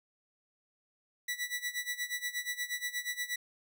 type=tone with tremolo; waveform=sawtooth; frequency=1959 Hz; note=B6; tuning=15 cents flat; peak=-28 dBFS; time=1.28-3.36 s; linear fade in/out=5 ms; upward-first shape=sine; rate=8.4 Hz; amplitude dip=85%; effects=none